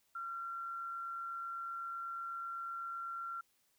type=tone with amplitude modulation; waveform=sine; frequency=1369 Hz; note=F6; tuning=35 cents flat; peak=-38 dBFS; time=0.15-3.41 s; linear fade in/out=5 ms; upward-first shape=sine; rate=148 Hz; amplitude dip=30%; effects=white hiss -75 dBFS RMS until 3.78 s